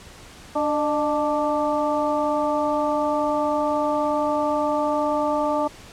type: harmonic tone with a mistuned harmonic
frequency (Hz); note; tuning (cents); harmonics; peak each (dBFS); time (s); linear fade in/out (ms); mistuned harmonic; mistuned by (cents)
293.7; D4; 0; 1 / 2 / 3 / 4; -26 / -23 / -25 / -28; 0.55-5.68; 10; 2; +50
effects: pink hiss -44 dBFS RMS until 5.92 s + low-pass 9000 Hz 12 dB/octave